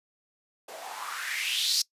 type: noise with band-pass filter sweep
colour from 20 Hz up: blue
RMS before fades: -31 dBFS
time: 0.68-1.82 s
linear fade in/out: 5 ms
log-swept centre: 520 to 5200 Hz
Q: 4.4
effects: noise-tail reverb RT60 0.1 s tail -22 dB re dry + resampled to 32000 Hz